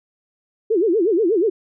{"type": "tone with vibrato", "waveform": "sine", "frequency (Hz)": 388.9, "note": "G4", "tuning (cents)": -14, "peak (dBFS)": -14, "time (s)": [0.7, 1.5], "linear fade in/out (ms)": 10, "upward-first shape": "sine", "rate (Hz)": 8.3, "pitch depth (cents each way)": 290, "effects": []}